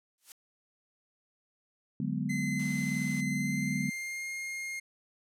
blue noise with exponential growth, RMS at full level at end -40 dBFS, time 0.18-0.32 s, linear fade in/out 1 ms, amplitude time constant 30 ms
sine chord, G# half-diminished seventh, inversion second, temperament equal, 146.83 / 185 / 207.7 / 246.9 Hz, D3 / F#3 / G#3 / B3, 0 / 0 / 0 / 0 cents, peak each -35 dBFS, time 2-3.9 s, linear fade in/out 2 ms
45% pulse tone with pitch glide, 2054 to 2131 Hz, C7 to C7, -33 to +31 cents, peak -35 dBFS, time 2.29-4.8 s, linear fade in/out 10 ms, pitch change +64 cents, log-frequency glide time 3.21-4.29 s
white noise, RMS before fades -48 dBFS, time 2.59-3.21 s, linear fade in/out 5 ms
effects low-pass 11000 Hz 12 dB/octave

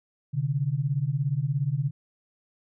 sine beating tone pair, 130 / 147 Hz, C3 / D3, -11 / +2 cents, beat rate 17 Hz, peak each -27 / -26 dBFS, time 0.33-1.91 s, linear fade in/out 20 ms, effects none

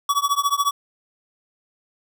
square tone with tremolo, 1136 Hz, C#6, 42 cents sharp, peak -15 dBFS, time 0.09-0.71 s, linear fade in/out 2 ms, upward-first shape triangle, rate 14 Hz, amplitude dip 100%, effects none

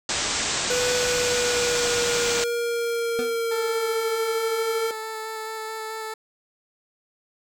white low-pass noise, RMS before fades -26 dBFS, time 0.09-2.44 s, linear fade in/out 2 ms, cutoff 8200 Hz, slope 96 dB/octave
square tone with pitch glide, 493.9 to 452.9 Hz, B4 to A#4, 0 to -50 cents, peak -24 dBFS, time 0.7-4.91 s, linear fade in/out 2 ms, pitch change -150 cents, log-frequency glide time 0.94-4 s
25% pulse tone with exponential decay, 246.9 Hz, B3, in tune, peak -22 dBFS, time 3.19-3.42 s, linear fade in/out 0 ms, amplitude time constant 48 ms
15% pulse tone with vibrato, 440.2 Hz, A4, 1 cent sharp, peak -24 dBFS, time 3.51-6.14 s, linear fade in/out 5 ms, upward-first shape square, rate 4.6 Hz, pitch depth 8 cents each way
effects none

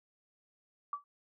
sine tone with exponential decay, 1153 Hz, D6, 32 cents flat, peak -30 dBFS, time 0.93-1.04 s, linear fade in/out 2 ms, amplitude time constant 23 ms, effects none

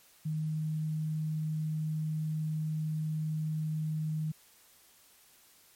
sine tone, 155.56 Hz, D#3, in tune, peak -30 dBFS, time 0.25-4.32 s, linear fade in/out 10 ms, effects white hiss -61 dBFS RMS until 5.75 s + MP3 64 kbps

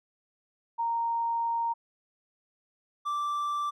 sine / triangle tone pair in turn, 928 / 1171.5 Hz, A#5 / D6, -8 / -5 cents, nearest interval major third, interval 403 cents, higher second, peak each -26 dBFS, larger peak neither, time 0.78-1.74 / 3.05-3.71 s, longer first, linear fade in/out 20 ms, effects none

